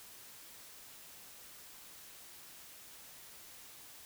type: silence
effects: white hiss -54 dBFS RMS until 4.05 s